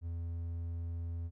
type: tone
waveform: triangle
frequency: 84.4 Hz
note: E2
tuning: 41 cents sharp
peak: -34 dBFS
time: 0.01-1.31 s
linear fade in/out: 50 ms
effects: none